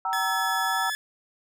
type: chord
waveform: sine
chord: E diminished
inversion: first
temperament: equal with one note detuned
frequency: 766.5 / 932.3 / 1318.5 Hz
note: G5 / Bb5 / E6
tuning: -39 / 0 / 0 cents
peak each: -29 dBFS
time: 0.05-0.9 s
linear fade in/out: 2 ms
type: tone with pitch glide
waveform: sawtooth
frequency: 1708 to 1719.9 Hz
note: G#6 to A6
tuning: +48 to -40 cents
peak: -24 dBFS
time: 0.13-0.95 s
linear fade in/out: 0 ms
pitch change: +12 cents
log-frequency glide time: 0.66-0.8 s
effects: none